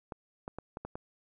clicks, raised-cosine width 1 ms, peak -25 dBFS, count 6, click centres 0.122 / 0.479 / 0.586 / 0.771 / 0.85 / 0.955 s, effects none

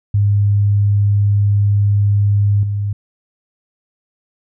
sine tone with level steps, 101.9 Hz, G#2, 32 cents flat, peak -10 / -16 dBFS, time 0.14-2.93 s, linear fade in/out 5 ms, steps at 2.63 s, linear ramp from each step 2 ms, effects none

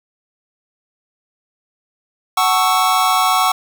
square chord, F# minor seventh, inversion none, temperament equal with one note detuned, 746.4 / 880 / 1108.7 / 1318.5 Hz, F#5 / A5 / C#6 / E6, +15 / 0 / 0 / 0 cents, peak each -18 / -23 / -17 / -20 dBFS, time 2.37-3.52 s, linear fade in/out 5 ms, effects none

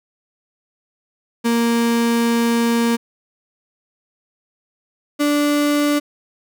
35% pulse tone pair in turn, 233.3 / 292.3 Hz, A#3 / D4, +2 / -8 cents, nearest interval major third, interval 390 cents, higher second, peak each -13 dBFS, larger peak neither, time 1.44-2.97 / 5.19-6 s, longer first, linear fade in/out 20 ms, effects none

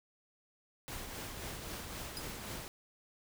pink noise with tremolo, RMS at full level -42 dBFS, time 0.88-2.68 s, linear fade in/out 0 ms, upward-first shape triangle, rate 3.8 Hz, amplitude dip 40%
sawtooth tone with exponential decay, 4978 Hz, D#8, in tune, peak -34 dBFS, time 2.17-2.26 s, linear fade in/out 0 ms, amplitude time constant 18 ms
effects none

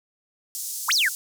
pink band-pass noise, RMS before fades -32 dBFS, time 0.55-1.15 s, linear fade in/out 0 ms, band 5800 to 16000 Hz, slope 24 dB/octave
sine exponential two-way sweep, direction up then down, 787 to 6500 to 1400 Hz, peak -18 dBFS, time 0.88-1.09 s, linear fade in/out 10 ms, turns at 0.93 s
effects none

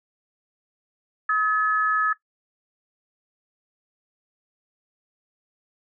sine tone pair together, 1277 / 1718.3 Hz, D#6 / A6, +45 / -42 cents, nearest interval perfect fourth, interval 513 cents, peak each -21 dBFS, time 1.29-2.13 s, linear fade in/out 5 ms, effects noise-tail reverb RT60 0.1 s tail -17 dB re dry

